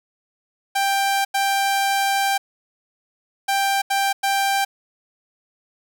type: tone bursts at uneven times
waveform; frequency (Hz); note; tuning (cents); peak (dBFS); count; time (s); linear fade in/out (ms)
sawtooth; 788; G5; +9; -14; 5; 0.75-1.25 / 1.34-2.38 / 3.48-3.82 / 3.9-4.13 / 4.23-4.65; 10
effects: none